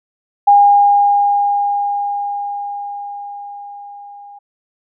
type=tone with level ramp; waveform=sine; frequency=812 Hz; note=G#5; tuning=39 cents flat; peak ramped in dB=-4 to -34 dBFS; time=0.47-4.39 s; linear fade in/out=10 ms; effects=none